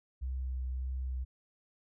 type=tone with vibrato; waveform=sine; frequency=64.2 Hz; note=C2; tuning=32 cents flat; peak=-33 dBFS; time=0.21-1.25 s; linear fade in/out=20 ms; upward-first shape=sine; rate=1.7 Hz; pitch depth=15 cents each way; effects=none